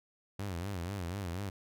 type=tone with vibrato; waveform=sawtooth; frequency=92.5 Hz; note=F#2; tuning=in tune; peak=-32 dBFS; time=0.39-1.5 s; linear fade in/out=5 ms; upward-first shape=sine; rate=4.1 Hz; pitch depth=170 cents each way; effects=none